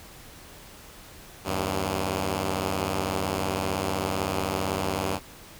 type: beating tone pair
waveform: 5% pulse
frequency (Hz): 77.78 / 95.78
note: D#2 / G2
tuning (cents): 0 / -40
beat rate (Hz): 18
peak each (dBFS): -20 / -16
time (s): 1.44-5.2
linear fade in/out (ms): 50
effects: pink hiss -47 dBFS RMS until 5.59 s